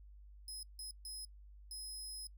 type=tone bursts at uneven times; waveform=20% pulse; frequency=5100 Hz; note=D#8; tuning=42 cents sharp; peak=-39 dBFS; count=4; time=0.48-0.63 / 0.79-0.91 / 1.05-1.25 / 1.71-2.27 s; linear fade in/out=2 ms; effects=noise-tail reverb RT60 0.1 s tail -24 dB re dry + added 50 Hz sine -54 dBFS peak until 2.37 s